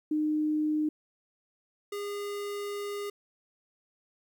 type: tone pair in turn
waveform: sine / square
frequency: 305.4 / 407.7 Hz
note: D#4 / G#4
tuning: -32 / -32 cents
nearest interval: perfect fourth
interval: 500 cents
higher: second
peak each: -25 / -34 dBFS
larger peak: first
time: 0.11-0.89 / 1.92-3.1 s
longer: second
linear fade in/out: 5 ms
effects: 11-bit